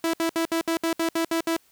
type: tone bursts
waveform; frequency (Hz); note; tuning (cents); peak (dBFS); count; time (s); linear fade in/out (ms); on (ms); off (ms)
sawtooth; 329.6; E4; 0; -18; 10; 0.04-1.566; 2; 95; 64
effects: white hiss -61 dBFS RMS until 1.71 s